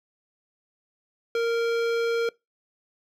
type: tone with hard clipping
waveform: sine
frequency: 464.1 Hz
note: A#4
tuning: 8 cents flat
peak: -24 dBFS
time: 1.35-2.29 s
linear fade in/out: 2 ms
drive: 16 dB
effects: noise-tail reverb RT60 0.2 s tail -23 dB re dry